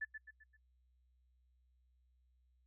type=tone with echo; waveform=sine; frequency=1745 Hz; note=A6; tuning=15 cents flat; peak=-37 dBFS; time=0.01-0.05 s; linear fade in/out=10 ms; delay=130 ms; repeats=4; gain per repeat=-7 dB; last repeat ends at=0.57 s; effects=noise-tail reverb RT60 0.1 s tail -23 dB re dry + added 62 Hz sine -70 dBFS peak until 2.66 s